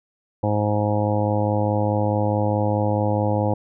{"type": "harmonic tone", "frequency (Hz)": 104.7, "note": "G#2", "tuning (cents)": 15, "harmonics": [1, 2, 3, 4, 5, 6, 7, 8, 9], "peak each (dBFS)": [-22, -27, -27, -35, -24, -32, -31, -28, -34], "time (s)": [0.43, 3.54], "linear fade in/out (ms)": 5, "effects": []}